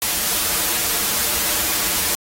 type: noise with comb filter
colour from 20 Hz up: white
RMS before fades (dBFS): -20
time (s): 0.02-2.15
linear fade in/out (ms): 0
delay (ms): 7.6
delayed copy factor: -0.75
effects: AAC 48 kbps